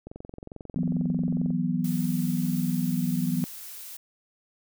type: click train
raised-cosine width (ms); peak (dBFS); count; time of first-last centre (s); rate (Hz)
2; -26; 33; 0.07-1.505; 22.3
type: chord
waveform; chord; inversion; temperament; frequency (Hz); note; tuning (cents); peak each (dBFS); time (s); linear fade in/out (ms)
sine; E suspended second; none; equal with one note detuned; 164.81 / 185 / 245.9; E3 / F#3 / B3; 0 / 0 / -7; -28; 0.76-3.44; 0
type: noise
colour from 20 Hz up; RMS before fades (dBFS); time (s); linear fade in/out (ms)
blue; -41; 1.84-3.97; 5
effects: none